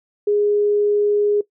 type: tone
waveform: sine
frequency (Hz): 413.5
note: G#4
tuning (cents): -8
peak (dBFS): -14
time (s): 0.27-1.41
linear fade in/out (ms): 5
effects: noise-tail reverb RT60 0.1 s tail -18 dB re dry